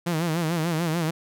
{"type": "tone with vibrato", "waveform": "sawtooth", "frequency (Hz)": 164.81, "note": "E3", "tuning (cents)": 0, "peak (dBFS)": -19, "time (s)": [0.06, 1.11], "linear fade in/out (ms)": 10, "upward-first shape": "sine", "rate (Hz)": 6.8, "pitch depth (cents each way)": 110, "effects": []}